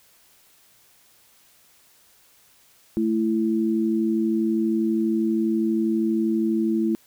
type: tone pair together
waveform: sine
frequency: 220 / 332.4 Hz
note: A3 / E4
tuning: 0 / +15 cents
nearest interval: perfect fifth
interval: 715 cents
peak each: -22 dBFS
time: 2.97-6.95 s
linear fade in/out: 0 ms
effects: white hiss -57 dBFS RMS until 7.06 s